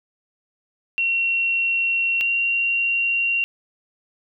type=tone pair in turn; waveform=sine; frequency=2732 / 2756 Hz; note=F7 / F7; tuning=-39 / -24 cents; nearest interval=unison; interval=15 cents; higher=second; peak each=-18 dBFS; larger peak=neither; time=0.98-2.21 / 2.21-3.44 s; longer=neither; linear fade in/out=0 ms; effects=none